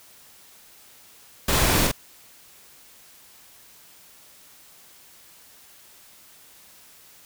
pink noise with echo, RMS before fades -22 dBFS, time 1.48-1.87 s, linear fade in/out 5 ms, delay 46 ms, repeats 1, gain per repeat -2 dB, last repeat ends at 1.916 s, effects white hiss -51 dBFS RMS until 7.25 s

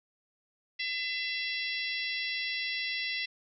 harmonic tone, 673 Hz, E5, 36 cents sharp, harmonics 3 / 4 / 5 / 6 / 7 / 8, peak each -35 / -37 / -39 / -41 / -42 / -43 dBFS, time 0.79-3.26 s, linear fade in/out 10 ms, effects none

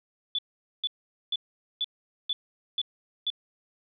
sine tone bursts, 3466 Hz, A7, 27 cents flat, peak -25 dBFS, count 7, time 0.35-3.302 s, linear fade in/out 2 ms, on 36 ms, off 450 ms, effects none

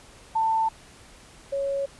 sine tone pair in turn, 891 / 553.9 Hz, A5 / C#5, +22 / -1 cents, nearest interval minor sixth, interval 823 cents, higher first, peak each -20 / -24 dBFS, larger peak first, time 0.35-0.69 / 1.52-1.86 s, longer neither, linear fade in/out 10 ms, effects pink hiss -50 dBFS RMS until 1.99 s + resampled to 24000 Hz

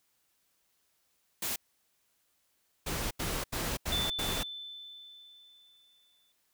white noise, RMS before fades -34 dBFS, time 1.42-1.56 s, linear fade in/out 5 ms
pink noise bursts, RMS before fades -34 dBFS, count 5, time 2.86-4.434 s, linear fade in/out 10 ms, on 250 ms, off 81 ms
sine tone with exponential decay, 3522 Hz, A7, 1 cent sharp, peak -29 dBFS, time 3.92-6.32 s, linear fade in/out 2 ms, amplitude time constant 520 ms
effects white hiss -74 dBFS RMS until 6.53 s

